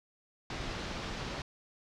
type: low-pass noise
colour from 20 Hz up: pink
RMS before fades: -39 dBFS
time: 0.5-1.42 s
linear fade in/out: 2 ms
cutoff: 5400 Hz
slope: 24 dB/octave
effects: none